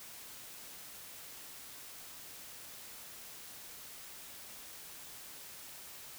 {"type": "silence", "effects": ["white hiss -50 dBFS RMS until 6.18 s"]}